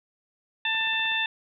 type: harmonic tone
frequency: 890 Hz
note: A5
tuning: 20 cents sharp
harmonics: 1 / 2 / 3 / 4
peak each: -34 / -28 / -28 / -29 dBFS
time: 0.65-1.26 s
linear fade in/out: 2 ms
type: click train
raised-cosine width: 0.5 ms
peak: -31 dBFS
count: 7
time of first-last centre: 0.75-1.118 s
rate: 16.3 Hz
effects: none